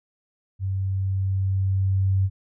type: tone with level ramp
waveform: sine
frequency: 96 Hz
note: G2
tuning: 36 cents flat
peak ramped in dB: -23 to -17 dBFS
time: 0.59-2.3 s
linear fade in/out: 50 ms
effects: none